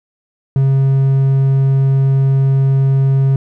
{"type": "tone", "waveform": "triangle", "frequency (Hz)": 135.4, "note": "C#3", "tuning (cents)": -40, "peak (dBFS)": -7, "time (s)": [0.56, 3.36], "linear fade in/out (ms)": 2, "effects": []}